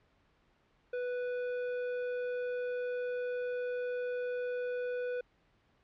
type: tone with tanh clipping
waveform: sine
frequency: 493.9 Hz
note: B4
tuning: in tune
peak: -35 dBFS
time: 0.93-5.21 s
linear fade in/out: 5 ms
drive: 12 dB
effects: pink hiss -70 dBFS RMS until 5.83 s + low-pass 3000 Hz 12 dB/octave